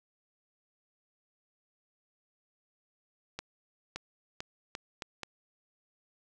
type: accelerating click train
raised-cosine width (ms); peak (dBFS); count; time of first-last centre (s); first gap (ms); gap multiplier
0.2; -20; 6; 3.39-5.233; 570; 0.78
effects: none